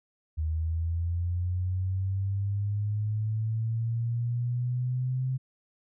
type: linear sweep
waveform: sine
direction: up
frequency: 77.78 to 130.81 Hz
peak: -26 dBFS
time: 0.37-5.38 s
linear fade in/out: 20 ms
effects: none